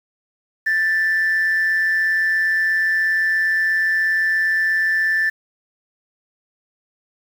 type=tone with amplitude modulation; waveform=sine; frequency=1766 Hz; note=A6; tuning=6 cents sharp; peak=-12 dBFS; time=0.66-5.3 s; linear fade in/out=10 ms; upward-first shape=sine; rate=177 Hz; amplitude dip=45%; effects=tanh soft clip ceiling -12 dBFS + 7-bit